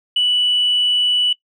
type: tone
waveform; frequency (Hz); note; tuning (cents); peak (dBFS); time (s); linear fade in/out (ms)
sine; 2960; F#7; 0; -12; 0.16-1.33; 5
effects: noise-tail reverb RT60 0.1 s tail -21 dB re dry + tanh soft clip ceiling -9 dBFS